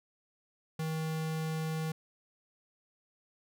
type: tone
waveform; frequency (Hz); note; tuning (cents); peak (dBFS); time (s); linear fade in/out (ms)
square; 158.8; D#3; +36; -33; 0.79-1.92; 5
effects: none

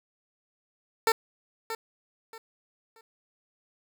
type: tone with echo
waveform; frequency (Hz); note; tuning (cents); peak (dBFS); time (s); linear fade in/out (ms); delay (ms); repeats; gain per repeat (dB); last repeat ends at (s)
15% pulse; 450; A4; +39; -14; 1.07-1.12; 2; 630; 3; -11; 3.01
effects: none

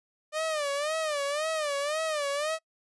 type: tone with vibrato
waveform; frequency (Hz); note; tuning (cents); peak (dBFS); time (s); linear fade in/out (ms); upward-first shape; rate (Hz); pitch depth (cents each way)
sawtooth; 600; D5; +37; -24; 0.32-2.59; 50; sine; 1.9; 120
effects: noise-tail reverb RT60 0.1 s tail -25 dB re dry + resampled to 24000 Hz

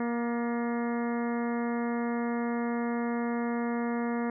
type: harmonic tone with a mistuned harmonic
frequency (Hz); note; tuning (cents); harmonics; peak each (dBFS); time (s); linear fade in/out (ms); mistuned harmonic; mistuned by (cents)
236.2; A#3; +23; 1 / 2 / 3 / 4 / 5 / 6 / 7 / 8 / 9; -29 / -35 / -39 / -41 / -43 / -45 / -46 / -47 / -48; 0-4.3; 2; 7; +54
effects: none

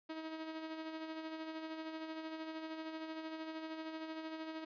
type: tone with tremolo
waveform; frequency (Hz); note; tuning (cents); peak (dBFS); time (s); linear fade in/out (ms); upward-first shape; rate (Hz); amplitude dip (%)
sawtooth; 318.2; D#4; +39; -37; 0.09-4.65; 10; sine; 13; 45
effects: resampled to 11025 Hz

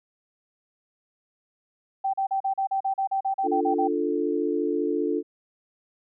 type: tone bursts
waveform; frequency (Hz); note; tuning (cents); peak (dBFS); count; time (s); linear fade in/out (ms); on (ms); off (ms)
sine; 777; G5; -16; -22; 14; 2.04-3.878; 10; 96; 38
type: chord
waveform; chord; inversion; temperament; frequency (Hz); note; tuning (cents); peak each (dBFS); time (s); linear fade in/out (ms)
sine; D minor; none; equal with one note detuned; 294.5 / 349.2 / 440; D4 / F4 / A4; +5 / 0 / 0; -27; 3.43-5.23; 50
effects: none

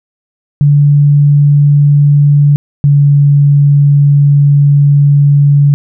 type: tone pair in turn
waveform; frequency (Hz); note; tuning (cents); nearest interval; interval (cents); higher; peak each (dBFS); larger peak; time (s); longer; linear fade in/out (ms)
sine; 144.7 / 143.2; D3 / D3; -25 / -43; unison; 18; first; -3; neither; 0.61-2.56 / 2.84-5.74; second; 0
effects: none

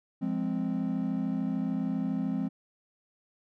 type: chord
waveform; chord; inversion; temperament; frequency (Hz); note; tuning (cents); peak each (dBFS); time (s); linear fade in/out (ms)
triangle; F minor; none; equal; 174.61 / 207.7 / 261.6; F3 / Ab3 / C4; 0 / 0 / 0; -31 / -30 / -29; 0.21-2.49; 20
effects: tanh soft clip ceiling -18 dBFS

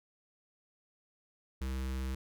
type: tone with notch filter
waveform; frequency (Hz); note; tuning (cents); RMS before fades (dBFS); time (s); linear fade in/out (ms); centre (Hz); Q
square; 65.41; C2; 0; -36; 1.61-2.15; 5; 680; 1.5
effects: none

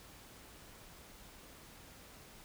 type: silence
effects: pink hiss -56 dBFS RMS until 2.44 s

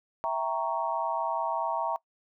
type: chord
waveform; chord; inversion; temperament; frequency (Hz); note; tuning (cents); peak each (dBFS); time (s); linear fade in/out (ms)
sine; E diminished seventh; none; equal; 659.3 / 784 / 932.3 / 1108.7; E5 / G5 / Bb5 / Db6; 0 / 0 / 0 / 0; -32 / -35 / -30 / -35; 0.24-1.96; 0
effects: noise-tail reverb RT60 0.1 s tail -21 dB re dry

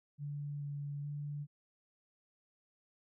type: tone with pitch steps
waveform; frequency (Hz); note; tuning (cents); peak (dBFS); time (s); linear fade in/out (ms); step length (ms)
sine; 144.9 / 143.6 / 145.8; D3 / D3 / D3; -23 / -39 / -12; -38; 0.18-1.47; 50; 430
effects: none

